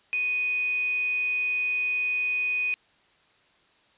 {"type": "tone with quantisation", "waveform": "sine", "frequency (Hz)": 2489, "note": "D#7", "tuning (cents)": 0, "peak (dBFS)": -24, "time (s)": [0.13, 2.74], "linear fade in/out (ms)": 0, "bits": 6, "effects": ["white hiss -62 dBFS RMS until 3.97 s", "resampled to 8000 Hz"]}